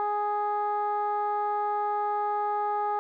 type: tone with low-pass filter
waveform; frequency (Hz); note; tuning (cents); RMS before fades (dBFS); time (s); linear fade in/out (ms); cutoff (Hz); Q
15% pulse; 415.3; G#4; 0; -28; 0-2.99; 0; 990; 6.7
effects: none